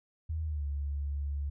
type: tone with pitch glide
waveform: sine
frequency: 79.5 to 71.24 Hz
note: D#2 to C#2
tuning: +38 to +48 cents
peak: -31 dBFS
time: 0.29-1.5 s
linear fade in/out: 10 ms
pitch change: -190 cents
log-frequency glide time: 0.43-0.65 s
effects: none